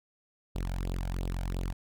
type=tone with flanger; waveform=sawtooth; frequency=44.72 Hz; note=F1; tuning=42 cents sharp; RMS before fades=-33 dBFS; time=0.55-1.73 s; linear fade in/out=10 ms; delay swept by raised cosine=0.24 to 1.34 ms; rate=2.9 Hz; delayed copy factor=+0.85; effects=none